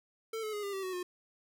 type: tone with pitch steps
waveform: square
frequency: 446.8 / 430.8 / 415.4 / 400.6 / 386.3 / 372.5 / 359.2 Hz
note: A4 / A4 / G#4 / G4 / G4 / F#4 / F4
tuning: +27 / -37 / 0 / +38 / -25 / +12 / +49 cents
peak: -36 dBFS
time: 0.33-1.03 s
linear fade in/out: 5 ms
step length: 100 ms
effects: none